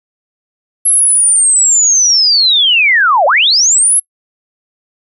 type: linear two-way sweep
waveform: sine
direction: down then up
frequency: 11200 to 533 to 11200 Hz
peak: -6 dBFS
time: 0.85-4 s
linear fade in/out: 10 ms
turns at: 3.26 s
effects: noise-tail reverb RT60 0.1 s tail -26 dB re dry